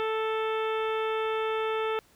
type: harmonic tone with a mistuned harmonic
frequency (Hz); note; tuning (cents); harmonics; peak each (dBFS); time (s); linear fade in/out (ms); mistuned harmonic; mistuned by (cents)
440; A4; 0; 1 / 2 / 3 / 4 / 5 / 6 / 7 / 8; -28 / -35 / -34 / -42 / -42 / -41 / -46 / -46; 0-1.99; 0; 7; +19
effects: pink hiss -61 dBFS RMS until 2.15 s